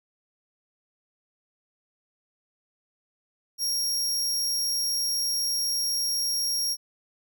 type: tone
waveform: sawtooth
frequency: 5588 Hz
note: F8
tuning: in tune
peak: -22 dBFS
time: 3.58-6.77 s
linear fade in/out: 50 ms
effects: none